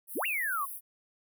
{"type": "high-pass noise", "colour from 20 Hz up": "pink", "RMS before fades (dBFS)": -41, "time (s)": [0.07, 0.81], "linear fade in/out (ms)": 50, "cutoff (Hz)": 9700, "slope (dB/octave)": 96}
{"type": "exponential two-way sweep", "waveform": "sine", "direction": "up then down", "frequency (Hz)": [197.4, 2842, 1054], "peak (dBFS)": -29, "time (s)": [0.15, 0.66], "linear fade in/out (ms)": 20, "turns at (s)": 0.26}
{"effects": []}